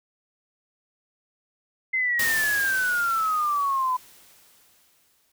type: exponential sweep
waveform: sine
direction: down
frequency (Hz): 2079 to 999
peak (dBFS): -21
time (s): 1.93-3.97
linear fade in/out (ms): 10
type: noise with exponential decay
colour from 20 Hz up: white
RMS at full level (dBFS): -27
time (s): 2.19-5.32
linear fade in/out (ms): 5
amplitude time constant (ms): 680
effects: none